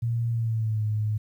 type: tone with pitch glide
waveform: sine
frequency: 116.7 to 107.01 Hz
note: A#2 to A2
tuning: +2 to -48 cents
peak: -23 dBFS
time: 0.02-1.18 s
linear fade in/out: 10 ms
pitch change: -150 cents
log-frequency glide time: 0.3-0.84 s
effects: 10-bit